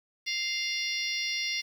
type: harmonic tone with a mistuned harmonic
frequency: 698.5 Hz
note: F5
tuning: in tune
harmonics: 3 / 4 / 5 / 6 / 7 / 8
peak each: -33 / -37 / -38 / -38 / -37 / -36 dBFS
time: 0.26-1.62 s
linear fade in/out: 20 ms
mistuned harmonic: 6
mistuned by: +47 cents
effects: 9-bit